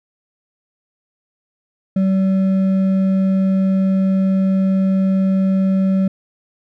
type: tone with hard clipping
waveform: triangle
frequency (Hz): 191.1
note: G3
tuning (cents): -44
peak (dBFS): -14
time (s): 1.96-6.08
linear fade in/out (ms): 5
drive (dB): 8
effects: none